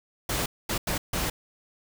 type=noise bursts at uneven times; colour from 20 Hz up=pink; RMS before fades=-28 dBFS; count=4; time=0.29-0.46 / 0.69-0.78 / 0.87-0.98 / 1.13-1.3 s; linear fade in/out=5 ms; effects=none